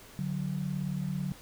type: tone pair together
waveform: sine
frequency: 146.83 / 185 Hz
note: D3 / F#3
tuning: 0 / 0 cents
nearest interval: major third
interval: 400 cents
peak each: -33 / -33 dBFS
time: 0.19-1.32 s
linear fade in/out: 0 ms
effects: pink hiss -52 dBFS RMS until 1.41 s